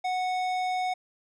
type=tone with tanh clipping; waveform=sine; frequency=737 Hz; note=F#5; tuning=7 cents flat; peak=-28 dBFS; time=0.04-0.94 s; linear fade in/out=10 ms; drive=15 dB; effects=none